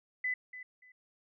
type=tone with echo; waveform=sine; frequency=2005 Hz; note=B6; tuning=26 cents sharp; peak=-30 dBFS; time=0.24-0.34 s; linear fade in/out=5 ms; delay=290 ms; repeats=2; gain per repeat=-13 dB; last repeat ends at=0.92 s; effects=none